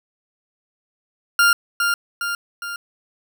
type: tone with echo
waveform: 40% pulse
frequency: 1400 Hz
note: F6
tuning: 4 cents sharp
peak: -11 dBFS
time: 1.39-1.53 s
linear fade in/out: 2 ms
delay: 410 ms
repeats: 3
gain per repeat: -5 dB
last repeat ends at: 2.76 s
effects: none